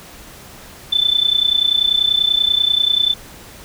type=tone with amplitude modulation; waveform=sine; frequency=3520 Hz; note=A7; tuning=in tune; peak=-9 dBFS; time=0.92-3.14 s; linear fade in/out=10 ms; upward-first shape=sine; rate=30.3 Hz; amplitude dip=85%; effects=pink hiss -39 dBFS RMS until 3.64 s